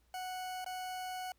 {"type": "tone with dropouts", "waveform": "40% pulse", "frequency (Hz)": 739, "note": "F#5", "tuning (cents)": -2, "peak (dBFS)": -38, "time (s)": [0.14, 1.32], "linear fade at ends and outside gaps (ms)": 2, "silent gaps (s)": [0.645, 0.662], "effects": ["added 60 Hz sine -70 dBFS peak until 1.38 s", "pink hiss -75 dBFS RMS until 1.38 s"]}